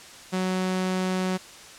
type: tone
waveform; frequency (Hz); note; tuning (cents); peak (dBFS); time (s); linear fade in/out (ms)
sawtooth; 185.6; F#3; +6; -20; 0.32-1.38; 20
effects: white hiss -45 dBFS RMS until 1.78 s + low-pass 8000 Hz 12 dB/octave